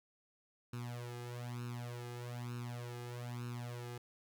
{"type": "tone with flanger", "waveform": "sawtooth", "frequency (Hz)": 121, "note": "B2", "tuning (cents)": -35, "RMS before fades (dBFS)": -44, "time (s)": [0.73, 3.98], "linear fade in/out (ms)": 5, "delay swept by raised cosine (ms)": [0.74, 2.44], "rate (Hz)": 1.1, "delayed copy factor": 0.9, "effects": ["13-bit"]}